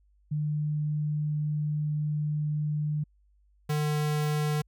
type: tone pair in turn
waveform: sine / square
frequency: 150.3 / 150.3 Hz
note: D3 / D3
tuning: +40 / +40 cents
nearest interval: unison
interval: 0 cents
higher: neither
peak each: -26 dBFS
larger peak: neither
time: 0.31-3.04 / 3.69-4.62 s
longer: first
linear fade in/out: 10 ms
effects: added 50 Hz sine -61 dBFS peak until 4.67 s